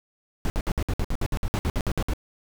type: noise bursts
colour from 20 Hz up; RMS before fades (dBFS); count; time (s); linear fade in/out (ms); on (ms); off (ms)
brown; -24; 16; 0.45-2.135; 0; 50; 59
effects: none